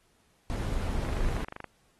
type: noise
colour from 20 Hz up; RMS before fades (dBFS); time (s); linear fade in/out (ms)
brown; -30; 0.5-1.44; 0
type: click train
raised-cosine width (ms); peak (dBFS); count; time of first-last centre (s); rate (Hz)
0.5; -24; 16; 1.05-1.643; 25.3
effects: pink hiss -68 dBFS RMS until 1.99 s + AAC 32 kbps